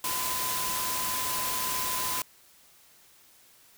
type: tone in noise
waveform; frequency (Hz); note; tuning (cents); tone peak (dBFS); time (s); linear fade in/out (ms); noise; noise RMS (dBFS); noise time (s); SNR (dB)
sine; 1015; B5; +47; -34; 0.04-2.22; 2; white; -31; 0.04-2.22; -6
effects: white hiss -58 dBFS RMS until 3.77 s